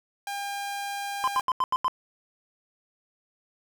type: tone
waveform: sawtooth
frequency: 803 Hz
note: G5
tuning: 41 cents sharp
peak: -27 dBFS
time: 0.27-1.41 s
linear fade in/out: 2 ms
type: tone bursts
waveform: triangle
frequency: 1029 Hz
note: C6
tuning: 29 cents flat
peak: -19 dBFS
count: 6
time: 1.24-1.881 s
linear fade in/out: 0 ms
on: 36 ms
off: 85 ms
effects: none